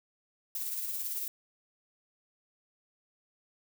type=noise with tremolo; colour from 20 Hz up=violet; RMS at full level=-34 dBFS; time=0.55-1.28 s; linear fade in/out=2 ms; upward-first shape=sine; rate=18 Hz; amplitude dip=40%; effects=none